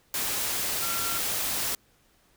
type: tone in noise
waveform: sine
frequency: 1369 Hz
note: F6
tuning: 35 cents flat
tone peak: -35 dBFS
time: 0.82-1.18 s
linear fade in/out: 2 ms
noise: white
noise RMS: -29 dBFS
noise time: 0.14-1.75 s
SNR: -9 dB
effects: pink hiss -64 dBFS RMS until 2.36 s